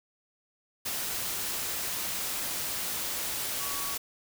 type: tone in noise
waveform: sine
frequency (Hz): 1128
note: C#6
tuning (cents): +30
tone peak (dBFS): -40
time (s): 3.6-3.95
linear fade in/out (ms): 10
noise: white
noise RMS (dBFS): -33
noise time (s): 0.85-3.98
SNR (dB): -10
effects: none